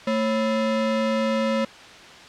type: ring-modulated tone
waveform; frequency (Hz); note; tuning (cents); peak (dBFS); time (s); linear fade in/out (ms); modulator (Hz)
square; 384.8; G4; -32; -18; 0.07-1.65; 5; 161
effects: white hiss -43 dBFS RMS until 2.28 s + low-pass 4000 Hz 12 dB/octave